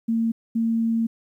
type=tone pair in turn; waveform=sine; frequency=227.7 / 227.7 Hz; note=A#3 / A#3; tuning=-40 / -40 cents; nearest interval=unison; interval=0 cents; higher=neither; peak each=-19 dBFS; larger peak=neither; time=0.08-0.32 / 0.55-1.07 s; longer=second; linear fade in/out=10 ms; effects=10-bit